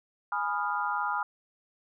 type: chord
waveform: sine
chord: F half-diminished seventh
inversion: first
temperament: equal with one note detuned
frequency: 830.6 / 987.8 / 1232.3 / 1396.9 Hz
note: Ab5 / Cb6 / Eb6 / F6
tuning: 0 / 0 / -17 / 0 cents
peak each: -33 dBFS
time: 0.32-1.23 s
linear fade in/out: 2 ms
effects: none